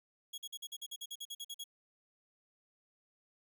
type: tone bursts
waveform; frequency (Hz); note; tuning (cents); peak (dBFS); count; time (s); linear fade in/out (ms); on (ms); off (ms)
sawtooth; 3322; G#7; 0; -38; 14; 0.33-1.641; 10; 50; 47
effects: none